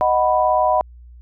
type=chord; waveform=sine; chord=B major; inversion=first; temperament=equal; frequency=622.3 / 740 / 987.8 Hz; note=D#5 / F#5 / B5; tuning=0 / 0 / 0 cents; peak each=-18 dBFS; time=0.01-0.81 s; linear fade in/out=0 ms; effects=added 60 Hz sine -39 dBFS peak until 1.21 s